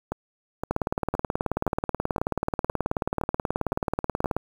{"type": "two click trains", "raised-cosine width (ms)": 1, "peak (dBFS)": [-10, -14], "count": [69, 9], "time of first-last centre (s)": [[0.71, 4.366], [0.12, 4.244]], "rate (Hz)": [18.6, 1.94], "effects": ["7-bit"]}